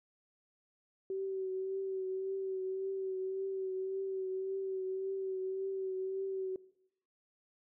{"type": "tone with vibrato", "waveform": "sine", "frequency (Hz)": 381.5, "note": "G4", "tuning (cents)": -47, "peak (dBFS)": -34, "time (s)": [1.1, 6.56], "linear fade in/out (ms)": 2, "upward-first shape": "triangle", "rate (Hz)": 1.8, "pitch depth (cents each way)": 29, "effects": ["noise-tail reverb RT60 0.8 s tail -20 dB re dry"]}